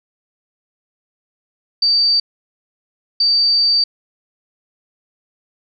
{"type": "tone bursts at uneven times", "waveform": "sine", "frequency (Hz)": 4627, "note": "D8", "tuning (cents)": -27, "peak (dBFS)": -11, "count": 2, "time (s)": [[1.82, 2.2], [3.2, 3.84]], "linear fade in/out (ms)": 5, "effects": []}